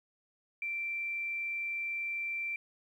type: tone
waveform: sine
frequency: 2349 Hz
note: D7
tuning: in tune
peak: -33 dBFS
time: 0.62-2.56 s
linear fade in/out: 2 ms
effects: 11-bit